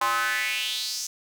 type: tone with high-pass filter sweep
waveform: square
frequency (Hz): 116.1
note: A#2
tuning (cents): -7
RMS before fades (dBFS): -27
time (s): 0.01-1.07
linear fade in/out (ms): 5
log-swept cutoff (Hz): 980 to 6200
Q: 4.1
effects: none